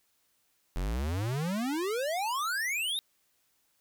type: exponential sweep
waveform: square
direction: up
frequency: 41.2 to 3818 Hz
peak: -30 dBFS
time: 0.76-2.99 s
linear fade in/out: 0 ms
effects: white hiss -72 dBFS RMS until 3.8 s